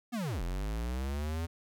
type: linear two-way sweep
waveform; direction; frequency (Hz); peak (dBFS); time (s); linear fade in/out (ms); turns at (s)
square; down then up; 253.3 to 41.42 to 84.6; -33; 0.12-1.47; 20; 0.42
effects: none